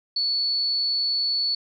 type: tone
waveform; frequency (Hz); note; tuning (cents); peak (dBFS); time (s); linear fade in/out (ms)
sine; 4435; C#8; 0; -21; 0.16-1.55; 5
effects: none